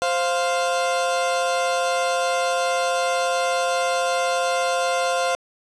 30% pulse tone pair together, 523.2 / 698.5 Hz, C5 / F5, 0 / 0 cents, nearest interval perfect fourth, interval 500 cents, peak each -20 / -20 dBFS, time 0.02-5.35 s, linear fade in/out 0 ms, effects resampled to 22050 Hz + 7-bit

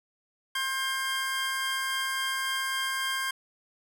25% pulse tone pair together, 1063 / 1592.7 Hz, C6 / G6, +27 / +27 cents, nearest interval perfect fifth, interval 700 cents, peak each -29 / -26 dBFS, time 0.55-3.31 s, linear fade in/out 5 ms, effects none

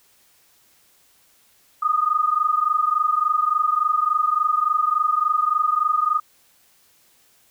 sine tone pair together, 1221 / 1244.5 Hz, D#6 / D#6, -33 / 0 cents, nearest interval unison, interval 33 cents, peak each -20 dBFS, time 1.82-6.2 s, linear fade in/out 10 ms, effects white hiss -58 dBFS RMS until 7.5 s

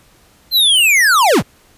square linear sweep, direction down, 4186 to 45.51 Hz, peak -9 dBFS, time 0.51-1.43 s, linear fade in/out 50 ms, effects pink hiss -50 dBFS RMS until 1.77 s + resampled to 32000 Hz

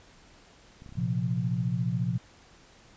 clicks, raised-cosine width 5 ms, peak -34 dBFS, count 7, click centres 0.821 / 0.862 / 0.892 / 0.924 / 0.955 / 1 / 1.038 s
sine chord, Bb suspended second, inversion none, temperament equal, 116.54 / 130.81 / 174.61 Hz, Bb2 / C3 / F3, 0 / 0 / 0 cents, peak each -30 dBFS, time 0.97-2.18 s, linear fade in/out 10 ms
effects pink hiss -56 dBFS RMS until 2.96 s + resampled to 16000 Hz

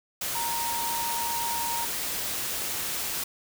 sine tone in noise, 932.3 Hz, A#5, in tune, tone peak -30 dBFS, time 0.35-1.85 s, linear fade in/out 5 ms, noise white, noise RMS -31 dBFS, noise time 0.21-3.24 s, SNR -2 dB, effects none

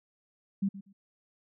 sine tone with echo, 196.5 Hz, G3, 4 cents sharp, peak -25 dBFS, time 0.62-0.69 s, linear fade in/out 10 ms, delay 120 ms, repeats 2, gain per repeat -15 dB, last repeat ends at 0.93 s, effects none

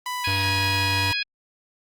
sawtooth tone with pitch glide, 994 to 964 Hz, B5 to B5, +11 to -42 cents, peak -23 dBFS, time 0.06-1.13 s, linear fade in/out 2 ms, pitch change -53 cents, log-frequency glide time 0.19-0.37 s
harmonic tone, 830 Hz, G#5, 1 cent flat, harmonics 2 / 3 / 4 / 5 / 6, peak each -31 / -26 / -31 / -32 / -31 dBFS, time 0.24-1.23 s, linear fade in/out 5 ms
square tone, 97.3 Hz, G2, 12 cents flat, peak -26 dBFS, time 0.27-1.12 s, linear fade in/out 5 ms
effects Opus 32 kbps

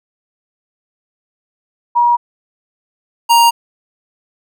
sine / square tone pair in turn, 956 / 935.8 Hz, A#5 / A#5, +43 / +6 cents, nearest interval unison, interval 37 cents, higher first, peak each -8 / -7 dBFS, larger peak second, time 1.95-2.17 / 3.29-3.51 s, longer neither, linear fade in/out 20 ms, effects none

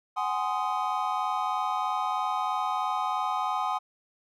triangle chord, Ab dominant seventh, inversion third, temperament just, 747.5 / 830.6 / 1038.3 / 1245.9 Hz, Gb5 / Ab5 / C6 / Eb6, +17 / 0 / -14 / +2 cents, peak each -30 dBFS, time 0.16-3.79 s, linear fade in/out 20 ms, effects none

